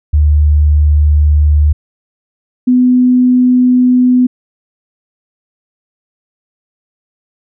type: tone pair in turn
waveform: sine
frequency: 74.6 / 250.4 Hz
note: D2 / B3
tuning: +28 / +24 cents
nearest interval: octave + major sixth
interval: 2096 cents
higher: second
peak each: -5 dBFS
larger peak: neither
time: 0.13-1.73 / 2.67-4.27 s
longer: neither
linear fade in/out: 10 ms
effects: none